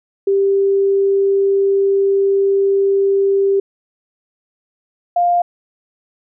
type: tone pair in turn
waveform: sine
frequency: 393.7 / 701.5 Hz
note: G4 / F5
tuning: +8 / +8 cents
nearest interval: minor seventh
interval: 1000 cents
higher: second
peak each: -11 dBFS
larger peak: neither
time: 0.27-3.6 / 5.16-5.42 s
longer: first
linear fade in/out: 5 ms
effects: none